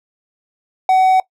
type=tone; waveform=triangle; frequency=752 Hz; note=F#5; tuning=28 cents sharp; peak=-7 dBFS; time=0.89-1.2 s; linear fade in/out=2 ms; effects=noise-tail reverb RT60 0.1 s tail -20 dB re dry

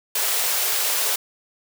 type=high-pass noise; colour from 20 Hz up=white; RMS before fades=-22 dBFS; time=0.15-1.16 s; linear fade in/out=5 ms; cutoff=380 Hz; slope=96 dB/octave; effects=none

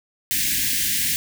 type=band-stop noise; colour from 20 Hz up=white; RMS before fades=-22 dBFS; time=0.31-1.16 s; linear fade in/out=0 ms; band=320 to 1600 Hz; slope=96 dB/octave; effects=none

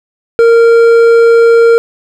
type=tone with hard clipping; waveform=triangle; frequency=462.8 Hz; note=A#4; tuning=13 cents flat; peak=-4 dBFS; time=0.39-1.78 s; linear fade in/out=0 ms; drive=10 dB; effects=none

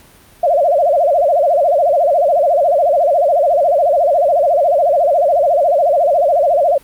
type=tone with vibrato; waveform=sine; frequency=626 Hz; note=D#5; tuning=10 cents sharp; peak=-9 dBFS; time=0.43-6.78 s; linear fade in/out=5 ms; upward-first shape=sine; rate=14 Hz; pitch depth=230 cents each way; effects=pink hiss -45 dBFS RMS until 6.83 s + Opus 48 kbps

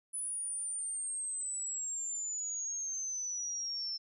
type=exponential sweep; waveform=sine; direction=down; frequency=10000 to 5320 Hz; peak=-35 dBFS; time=0.13-3.98 s; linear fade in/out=20 ms; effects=none

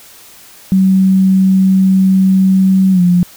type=tone with pitch glide; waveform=sine; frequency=190 to 177.28 Hz; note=F#3 to F3; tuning=+46 to +26 cents; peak=-6 dBFS; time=0.72-3.23 s; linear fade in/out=0 ms; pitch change=-120 cents; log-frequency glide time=2.92-3.01 s; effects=white hiss -39 dBFS RMS until 3.36 s

